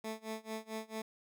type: tone with tremolo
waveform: 15% pulse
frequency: 220 Hz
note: A3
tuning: in tune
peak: -31 dBFS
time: 0.04-1.02 s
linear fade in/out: 5 ms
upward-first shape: sine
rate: 4.5 Hz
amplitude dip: 95%
effects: none